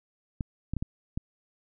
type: clicks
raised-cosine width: 5 ms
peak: -18 dBFS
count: 5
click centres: 0.408 / 0.736 / 0.767 / 0.825 / 1.175 s
effects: none